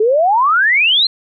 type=exponential sweep; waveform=sine; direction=up; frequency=413.4 to 4244 Hz; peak=-9 dBFS; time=0-1.07 s; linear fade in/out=5 ms; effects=none